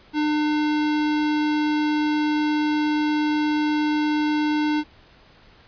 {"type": "tone", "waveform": "square", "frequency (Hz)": 301.4, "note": "D4", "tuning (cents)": 45, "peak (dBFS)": -20, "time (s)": [0.13, 4.84], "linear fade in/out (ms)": 50, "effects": ["pink hiss -52 dBFS RMS until 5.67 s", "resampled to 11025 Hz"]}